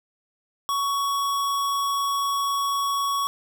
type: tone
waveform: square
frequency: 1118 Hz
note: C#6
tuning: 14 cents sharp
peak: -23 dBFS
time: 0.69-3.27 s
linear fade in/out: 0 ms
effects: none